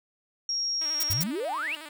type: tone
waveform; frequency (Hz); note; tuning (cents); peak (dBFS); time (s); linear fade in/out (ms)
sine; 5588; F8; 0; -26; 0.49-1.22; 2
type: tone with vibrato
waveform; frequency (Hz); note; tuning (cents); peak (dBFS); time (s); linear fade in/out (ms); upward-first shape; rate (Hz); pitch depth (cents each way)
5% pulse; 307.1; D#4; -23; -29; 0.81-1.89; 5; square; 11; 69
type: noise bursts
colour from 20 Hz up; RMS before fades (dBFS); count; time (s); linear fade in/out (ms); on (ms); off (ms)
blue; -29; 3; 1-1.237; 5; 33; 69
type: exponential sweep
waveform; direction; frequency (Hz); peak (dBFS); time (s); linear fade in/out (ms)
sine; up; 87.31 to 2940; -28; 1.1-1.75; 0
effects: none